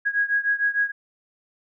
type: beating tone pair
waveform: sine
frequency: 1648 / 1654.6 Hz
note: G#6 / G#6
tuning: -14 / -7 cents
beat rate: 6.6 Hz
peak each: -22 / -24 dBFS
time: 0.05-0.92 s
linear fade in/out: 20 ms
effects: none